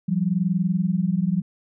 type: tone pair together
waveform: sine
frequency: 170.79 / 191.5 Hz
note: F3 / G3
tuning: -38 / -40 cents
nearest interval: major second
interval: 198 cents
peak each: -22 / -22 dBFS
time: 0.08-1.42 s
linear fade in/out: 10 ms
effects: none